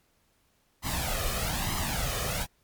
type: noise with flanger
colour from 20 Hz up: pink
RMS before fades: -30 dBFS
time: 0.82-2.47 s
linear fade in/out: 50 ms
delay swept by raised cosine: 0.98 to 1.67 ms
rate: 1.1 Hz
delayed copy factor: +0.7
effects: pink hiss -69 dBFS RMS until 2.63 s + MP3 96 kbps